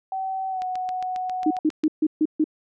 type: tone with pitch glide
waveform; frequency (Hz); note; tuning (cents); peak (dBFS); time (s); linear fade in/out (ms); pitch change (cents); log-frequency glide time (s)
sine; 764 to 738.8; G5 to F#5; -45 to -3; -25; 0.12-1.59; 2; -58; 0.5-0.61
type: click train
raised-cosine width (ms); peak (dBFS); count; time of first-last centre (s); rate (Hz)
0.2; -21; 10; 0.62-1.838; 7.39
type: tone bursts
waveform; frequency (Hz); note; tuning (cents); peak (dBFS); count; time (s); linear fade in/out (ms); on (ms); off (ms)
sine; 310; D#4; -6; -16; 6; 1.46-2.442; 5; 47; 140
effects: none